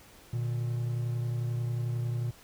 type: tone pair together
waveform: triangle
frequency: 118.74 / 149.9 Hz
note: A#2 / D3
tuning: +32 / +36 cents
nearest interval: major third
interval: 404 cents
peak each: -27 / -37 dBFS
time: 0.33-2.31 s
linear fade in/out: 5 ms
effects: pink hiss -55 dBFS RMS until 2.43 s